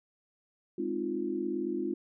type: chord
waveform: sine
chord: F minor seventh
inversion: first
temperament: equal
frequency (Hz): 207.7 / 261.6 / 311.1 / 349.2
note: Ab3 / C4 / Eb4 / F4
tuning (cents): 0 / 0 / 0 / 0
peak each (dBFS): -39 / -37 / -36 / -33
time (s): 0.78-1.94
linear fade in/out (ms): 5
effects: none